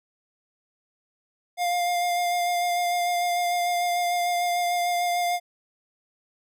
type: tone with vibrato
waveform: square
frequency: 704 Hz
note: F5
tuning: 14 cents sharp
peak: -23 dBFS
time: 1.57-5.4 s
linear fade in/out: 50 ms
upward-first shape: sine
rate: 6.7 Hz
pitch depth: 15 cents each way
effects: none